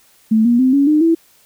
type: tone with pitch steps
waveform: sine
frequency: 220 / 238.5 / 258.6 / 280.4 / 304 / 329.6 Hz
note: A3 / A#3 / C4 / C#4 / D#4 / E4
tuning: 0 / +40 / -20 / +20 / -40 / 0 cents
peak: -9 dBFS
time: 0.31-1.15 s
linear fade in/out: 10 ms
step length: 140 ms
effects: white hiss -52 dBFS RMS until 1.45 s